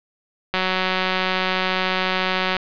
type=click train; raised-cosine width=0.3 ms; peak=-5 dBFS; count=378; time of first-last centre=0.54-2.567 s; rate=186 Hz; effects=resampled to 11025 Hz + 7-bit